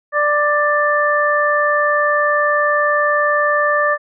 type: harmonic tone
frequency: 590 Hz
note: D5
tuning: 8 cents sharp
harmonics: 1 / 2 / 3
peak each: -17 / -17 / -17 dBFS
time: 0.12-3.98 s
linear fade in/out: 50 ms
effects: none